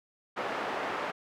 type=band-pass noise; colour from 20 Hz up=pink; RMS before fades=-34 dBFS; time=0.36-1.12 s; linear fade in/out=20 ms; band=480 to 1700 Hz; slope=12 dB/octave; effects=none